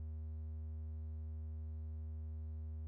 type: tone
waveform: triangle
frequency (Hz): 78.1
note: D#2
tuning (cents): +7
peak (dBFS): -40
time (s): 0-2.87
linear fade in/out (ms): 0
effects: none